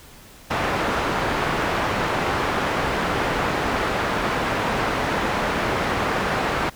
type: low-pass noise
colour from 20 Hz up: white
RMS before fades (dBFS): -23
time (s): 0.5-6.7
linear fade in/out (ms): 10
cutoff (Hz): 1400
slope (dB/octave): 12
effects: pink hiss -46 dBFS RMS until 6.75 s